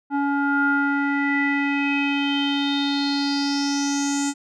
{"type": "tone with low-pass filter sweep", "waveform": "square", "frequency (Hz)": 282.2, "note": "C#4", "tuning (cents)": 31, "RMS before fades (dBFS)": -22, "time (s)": [0.1, 4.34], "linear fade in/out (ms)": 50, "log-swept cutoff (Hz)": [1100, 7500], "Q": 7, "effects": []}